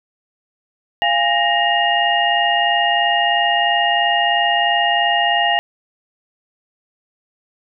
sine tone cluster, 694 / 817 / 1868 / 2836 Hz, F5 / G#5 / A#6 / F7, -11 / -29 / +3 / +26 cents, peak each -19 dBFS, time 1.02-5.59 s, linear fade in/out 0 ms, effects none

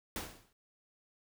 pink noise with exponential decay, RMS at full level -36 dBFS, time 0.16-0.53 s, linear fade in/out 1 ms, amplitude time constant 79 ms, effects none

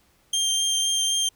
25% pulse tone with vibrato, 3176 Hz, G7, 22 cents sharp, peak -17 dBFS, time 0.33-1.29 s, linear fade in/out 5 ms, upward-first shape triangle, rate 3.9 Hz, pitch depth 12 cents each way, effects pink hiss -62 dBFS RMS until 1.35 s

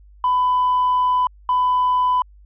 sine tone bursts at uneven times, 1000 Hz, B5, 21 cents sharp, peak -13 dBFS, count 2, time 0.24-1.27 / 1.49-2.22 s, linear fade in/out 2 ms, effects tanh soft clip ceiling -12 dBFS + added 50 Hz sine -44 dBFS peak until 2.45 s

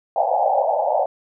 white band-pass noise, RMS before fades -19 dBFS, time 0.16-1.06 s, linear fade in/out 2 ms, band 530 to 860 Hz, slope 96 dB/octave, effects none

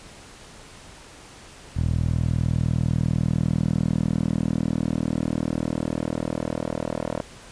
10% pulse tone with band-pass filter sweep, 40.07 Hz, E1, 48 cents flat, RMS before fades -24 dBFS, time 1.76-7.22 s, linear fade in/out 10 ms, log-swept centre 92 to 560 Hz, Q 1.4, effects pink hiss -45 dBFS RMS until 7.51 s + resampled to 22050 Hz

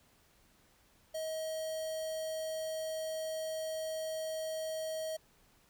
square tone with notch filter, 635 Hz, D#5, 35 cents sharp, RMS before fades -38 dBFS, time 1.14-5.17 s, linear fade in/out 10 ms, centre 2100 Hz, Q 1.6, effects pink hiss -67 dBFS RMS until 5.69 s

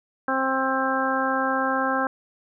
harmonic tone, 264.6 Hz, C4, 20 cents sharp, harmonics 1 / 2 / 3 / 4 / 5 / 6, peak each -28 / -28 / -28 / -28 / -28 / -28 dBFS, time 0.28-2.07 s, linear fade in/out 2 ms, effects none

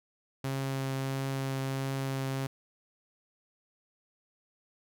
sawtooth tone with vibrato, 134.8 Hz, C#3, 48 cents flat, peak -27 dBFS, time 0.44-2.47 s, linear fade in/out 5 ms, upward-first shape triangle, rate 1.5 Hz, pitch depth 10 cents each way, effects none

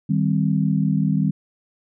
sine chord, C minor, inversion first, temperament equal, 155.56 / 196 / 261.6 Hz, Eb3 / G3 / C4, 0 / 0 / 0 cents, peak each -20 / -20 / -25 dBFS, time 0.09-1.31 s, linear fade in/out 10 ms, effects none

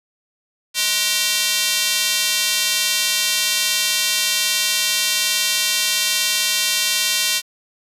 square tone with high-pass filter, 210.6 Hz, G#3, 24 cents sharp, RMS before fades -19 dBFS, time 0.74-7.42 s, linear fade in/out 50 ms, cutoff 3400 Hz, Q 1.1, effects resampled to 32000 Hz + 7-bit

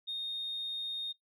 sine tone, 3692 Hz, A#7, 17 cents flat, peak -33 dBFS, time 0.07-1.13 s, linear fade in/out 20 ms, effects noise-tail reverb RT60 0.1 s tail -18 dB re dry + tanh soft clip ceiling -31 dBFS

